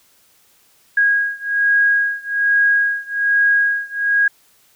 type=beating tone pair; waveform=sine; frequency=1641 / 1642.2 Hz; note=G#6 / G#6; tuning=-21 / -20 cents; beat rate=1.2 Hz; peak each=-16 / -17 dBFS; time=0.97-4.28 s; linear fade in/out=5 ms; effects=white hiss -55 dBFS RMS until 4.75 s